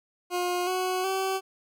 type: tone with pitch steps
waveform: 20% pulse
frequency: 356.8 / 369.4 / 382.4 Hz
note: F4 / F#4 / G4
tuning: +37 / -3 / -43 cents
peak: -21 dBFS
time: 0.3-1.41 s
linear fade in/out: 50 ms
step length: 370 ms
effects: none